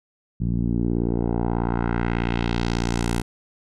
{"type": "tone with low-pass filter sweep", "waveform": "10% pulse", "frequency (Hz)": 58.27, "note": "A#1", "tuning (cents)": 0, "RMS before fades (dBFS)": -23, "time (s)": [0.4, 3.22], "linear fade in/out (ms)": 10, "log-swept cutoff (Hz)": [160, 11000], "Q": 1.5, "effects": []}